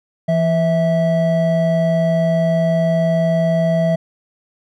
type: tone pair together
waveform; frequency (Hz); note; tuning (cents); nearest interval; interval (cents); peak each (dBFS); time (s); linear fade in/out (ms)
triangle; 167.65 / 653; E3 / E5; +30 / -17; 2 octaves; 2353; -14; 0.28-3.96; 10
effects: none